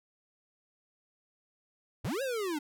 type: linear two-way sweep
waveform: square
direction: up then down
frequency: 69.3 to 559 to 281.2 Hz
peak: -32 dBFS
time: 2.04-2.59 s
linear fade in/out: 10 ms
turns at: 2.22 s
effects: none